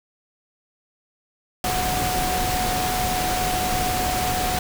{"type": "tone in noise", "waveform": "sine", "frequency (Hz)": 734, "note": "F#5", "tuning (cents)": -14, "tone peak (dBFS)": -24, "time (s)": [1.64, 4.59], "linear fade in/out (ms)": 2, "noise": "pink", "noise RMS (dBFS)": -25, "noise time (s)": [1.64, 4.59], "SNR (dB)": -2, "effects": []}